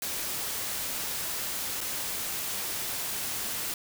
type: noise with dropouts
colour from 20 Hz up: white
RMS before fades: -33 dBFS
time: 0.02-3.74 s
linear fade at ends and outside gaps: 2 ms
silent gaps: 1.807-1.812 s
effects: none